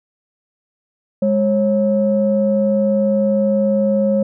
sine tone pair together, 206.1 / 544.5 Hz, G#3 / C#5, -13 / -31 cents, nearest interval octave + perfect fourth, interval 1682 cents, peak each -15 dBFS, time 1.22-4.23 s, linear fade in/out 5 ms, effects tanh soft clip ceiling -5 dBFS

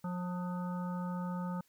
harmonic tone with a mistuned harmonic, 178.6 Hz, F3, 39 cents sharp, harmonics 1 / 3 / 5 / 7 / 8, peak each -35 / -47 / -45 / -47 / -56 dBFS, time 0.04-1.61 s, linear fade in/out 5 ms, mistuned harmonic 8, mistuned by +79 cents, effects white hiss -71 dBFS RMS until 1.68 s

